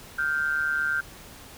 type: tone pair together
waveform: sine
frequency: 1407 / 1555.6 Hz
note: F6 / G6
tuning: +12 / -14 cents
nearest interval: major second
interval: 174 cents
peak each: -26 dBFS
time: 0.18-1.01 s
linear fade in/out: 10 ms
effects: pink hiss -46 dBFS RMS until 1.57 s